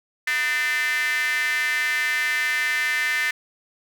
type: tone with high-pass filter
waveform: square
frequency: 137.6 Hz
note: C#3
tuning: 12 cents flat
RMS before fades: -23 dBFS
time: 0.27-3.31 s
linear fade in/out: 5 ms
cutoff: 1900 Hz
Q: 9
effects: none